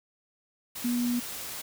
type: tone in noise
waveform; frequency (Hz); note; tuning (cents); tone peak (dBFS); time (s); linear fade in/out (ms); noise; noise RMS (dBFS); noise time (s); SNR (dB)
sine; 242.2; B3; -34; -25; 0.84-1.2; 10; white; -38; 0.75-1.62; +10
effects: none